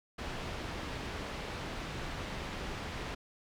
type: low-pass noise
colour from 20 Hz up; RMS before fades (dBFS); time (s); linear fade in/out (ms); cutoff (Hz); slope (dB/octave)
pink; -40; 0.18-3.15; 10; 3900; 12
effects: none